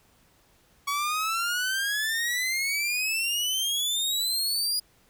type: exponential sweep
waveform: sawtooth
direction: up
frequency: 1120 to 4923 Hz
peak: -22 dBFS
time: 0.87-4.8 s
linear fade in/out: 10 ms
effects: pink hiss -62 dBFS RMS until 5.09 s